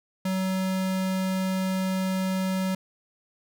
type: tone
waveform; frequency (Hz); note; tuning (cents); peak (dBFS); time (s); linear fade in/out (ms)
square; 188.4; F#3; +32; -25; 0.25-2.75; 5
effects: none